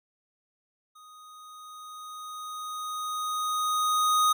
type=tone with level ramp; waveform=square; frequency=1244.5 Hz; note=D#6; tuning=in tune; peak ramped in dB=-50 to -20 dBFS; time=0.95-4.33 s; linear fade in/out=10 ms; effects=none